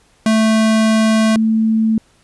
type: tone pair in turn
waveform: square / sine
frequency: 220 / 221.3 Hz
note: A3 / A3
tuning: 0 / +10 cents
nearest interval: unison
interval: 10 cents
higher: second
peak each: -11 dBFS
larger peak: neither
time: 0.26-1.36 / 1.36-1.98 s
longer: first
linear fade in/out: 2 ms
effects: pink hiss -54 dBFS RMS until 2.23 s + resampled to 24000 Hz